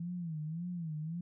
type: tone with vibrato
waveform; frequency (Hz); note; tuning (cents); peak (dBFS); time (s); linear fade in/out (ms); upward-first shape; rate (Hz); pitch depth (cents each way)
sine; 165; E3; +2; -36; 0-1.21; 5; sine; 1.8; 140
effects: none